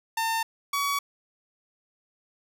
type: tone pair in turn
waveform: sawtooth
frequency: 900 / 1131.1 Hz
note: A5 / C#6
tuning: +39 / +35 cents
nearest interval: major third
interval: 396 cents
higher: second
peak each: -21 dBFS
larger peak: neither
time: 0.17-0.43 / 0.73-0.99 s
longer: neither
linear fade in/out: 5 ms
effects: none